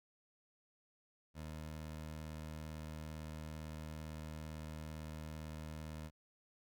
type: tone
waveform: 20% pulse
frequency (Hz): 77.78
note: D#2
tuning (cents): 0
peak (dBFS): -40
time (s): 1.34-6.11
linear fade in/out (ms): 50
effects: none